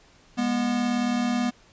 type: tone pair together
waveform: square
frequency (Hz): 205.1 / 243.5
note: G#3 / B3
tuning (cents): -21 / -24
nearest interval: minor third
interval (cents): 297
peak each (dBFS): -30 / -24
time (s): 0.37-1.51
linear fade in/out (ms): 20
effects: pink hiss -56 dBFS RMS until 1.72 s + resampled to 16000 Hz